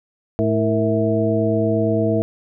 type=harmonic tone with a mistuned harmonic; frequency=108.7 Hz; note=A2; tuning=21 cents flat; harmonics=1 / 2 / 3 / 4 / 6; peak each=-22 / -22 / -22 / -22 / -22 dBFS; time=0.39-2.22 s; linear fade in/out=0 ms; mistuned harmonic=4; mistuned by=+110 cents; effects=none